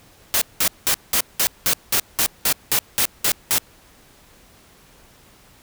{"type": "noise bursts", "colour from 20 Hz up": "white", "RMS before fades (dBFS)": -18, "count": 13, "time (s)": [0.34, 3.582], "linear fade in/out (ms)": 0, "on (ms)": 74, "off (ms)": 190, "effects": ["pink hiss -51 dBFS RMS until 5.62 s"]}